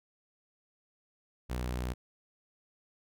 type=tone; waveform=sawtooth; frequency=61.74 Hz; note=B1; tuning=in tune; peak=-29 dBFS; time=1.49-1.94 s; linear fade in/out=20 ms; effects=none

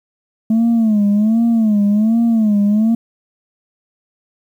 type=tone with vibrato; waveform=sine; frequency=217.6 Hz; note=A3; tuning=19 cents flat; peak=-8 dBFS; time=0.5-2.95 s; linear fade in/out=5 ms; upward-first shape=sine; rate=1.3 Hz; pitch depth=120 cents each way; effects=tanh soft clip ceiling -9 dBFS + 8-bit

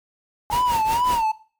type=noise with tremolo; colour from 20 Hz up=pink; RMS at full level=-28 dBFS; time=0.5-1.24 s; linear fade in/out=20 ms; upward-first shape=triangle; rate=5.2 Hz; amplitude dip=95%
type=tone with exponential decay; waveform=sine; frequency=844 Hz; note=G#5; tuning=28 cents sharp; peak=-22 dBFS; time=0.5-0.65 s; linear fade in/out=0 ms; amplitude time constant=32 ms
type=tone with vibrato; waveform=triangle; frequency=932.3 Hz; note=A#5; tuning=in tune; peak=-16 dBFS; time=0.52-1.32 s; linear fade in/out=10 ms; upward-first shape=sine; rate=2.3 Hz; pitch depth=120 cents each way
effects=noise-tail reverb RT60 0.4 s tail -17 dB re dry + MP3 96 kbps

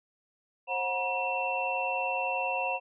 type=tone cluster; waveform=sine; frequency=533 / 734 / 957 / 2695 Hz; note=C5 / F#5 / A#5 / E7; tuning=+32 / -14 / +45 / +38 cents; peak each=-35 / -33 / -34 / -32 dBFS; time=0.67-2.8 s; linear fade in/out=50 ms; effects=none

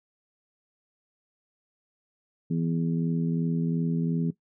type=harmonic tone; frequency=82.8 Hz; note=E2; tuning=8 cents sharp; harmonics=2 / 3 / 4 / 5; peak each=-25 / -30 / -40 / -39 dBFS; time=2.5-4.31 s; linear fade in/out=10 ms; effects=noise-tail reverb RT60 0.1 s tail -17 dB re dry

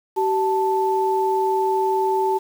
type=tone pair together; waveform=sine; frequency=382.8 / 880 Hz; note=G4 / A5; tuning=-41 / 0 cents; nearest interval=octave + major second; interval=1441 cents; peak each=-20 dBFS; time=0.16-2.39 s; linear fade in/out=20 ms; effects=7-bit

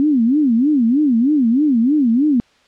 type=tone with vibrato; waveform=sine; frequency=262.6 Hz; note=C4; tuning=6 cents sharp; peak=-11 dBFS; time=0-2.4 s; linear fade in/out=0 ms; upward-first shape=sine; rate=3.2 Hz; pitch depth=270 cents each way; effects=white hiss -54 dBFS RMS until 2.67 s + low-pass 4000 Hz 12 dB/octave

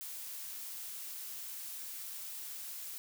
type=noise; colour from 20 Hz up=blue; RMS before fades=-44 dBFS; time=0.01-2.98 s; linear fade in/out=0 ms; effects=none

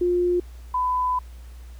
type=tone pair in turn; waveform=sine; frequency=354.3 / 1002.1 Hz; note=F4 / B5; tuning=+25 / +25 cents; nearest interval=octave + tritone; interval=1800 cents; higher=second; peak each=-18 / -20 dBFS; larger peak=first; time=0.01-0.4 / 0.74-1.19 s; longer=second; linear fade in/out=5 ms; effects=added 60 Hz sine -38 dBFS peak until 1.79 s + pink hiss -55 dBFS RMS until 1.79 s

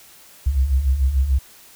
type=beating tone pair; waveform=sine; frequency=61.74 / 68.54 Hz; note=B1 / C#2; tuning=0 / -19 cents; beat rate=6.8 Hz; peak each=-22 / -16 dBFS; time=0.46-1.39 s; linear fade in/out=10 ms; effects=white hiss -47 dBFS RMS until 1.75 s

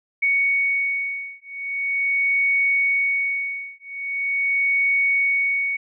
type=beating tone pair; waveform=sine; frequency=2229 / 2229.42 Hz; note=C#7 / C#7; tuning=+9 / +9 cents; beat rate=0.42 Hz; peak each=-22 dBFS; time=0.22-5.77 s; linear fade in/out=10 ms; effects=none

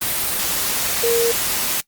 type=tone in noise; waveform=sine; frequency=466.2 Hz; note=A#4; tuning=in tune; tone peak=-15 dBFS; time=1.03-1.32 s; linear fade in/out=10 ms; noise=white; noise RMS=-21 dBFS; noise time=0.01-1.81 s; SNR=+3 dB; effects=noise-tail reverb RT60 0.1 s tail -20 dB re dry + Opus 32 kbps

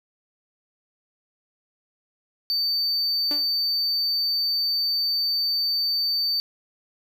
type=tone; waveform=triangle; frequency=4580 Hz; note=D8; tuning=44 cents flat; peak=-20 dBFS; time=2.5-6.4 s; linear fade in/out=0 ms
type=tone with exponential decay; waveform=sawtooth; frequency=293.7 Hz; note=D4; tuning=in tune; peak=-25 dBFS; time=3.31-3.52 s; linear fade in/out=1 ms; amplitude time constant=44 ms
effects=none

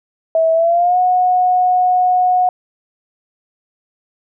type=tone with pitch glide; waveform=sine; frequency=650 to 729.6 Hz; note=E5 to F#5; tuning=-24 to -24 cents; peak=-10 dBFS; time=0.35-2.49 s; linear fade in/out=2 ms; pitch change=+200 cents; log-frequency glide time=0.53-0.98 s; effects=none

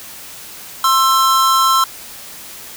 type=tone pair together; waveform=square; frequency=1058 / 1332.1 Hz; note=C6 / E6; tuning=+19 / +18 cents; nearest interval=major third; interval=399 cents; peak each=-14 dBFS; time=0.84-1.84 s; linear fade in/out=2 ms; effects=white hiss -34 dBFS RMS until 2.76 s

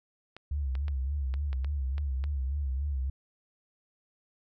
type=clicks; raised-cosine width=0.3 ms; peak=-28 dBFS; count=8; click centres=0.366 / 0.753 / 0.882 / 1.34 / 1.53 / 1.646 / 1.981 / 2.24 s
type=tone with vibrato; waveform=sine; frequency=68.9 Hz; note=C#2; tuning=10 cents flat; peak=-28 dBFS; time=0.51-3.1 s; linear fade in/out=5 ms; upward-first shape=sine; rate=3.5 Hz; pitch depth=110 cents each way
effects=none

